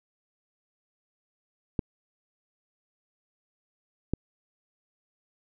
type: clicks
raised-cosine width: 3 ms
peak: -13 dBFS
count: 2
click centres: 1.792 / 4.136 s
effects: none